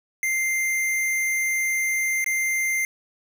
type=tone with dropouts; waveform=square; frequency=2093 Hz; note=C7; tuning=in tune; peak=-22 dBFS; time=0.23-2.85 s; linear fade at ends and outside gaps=1 ms; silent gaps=2.243-2.262 s; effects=none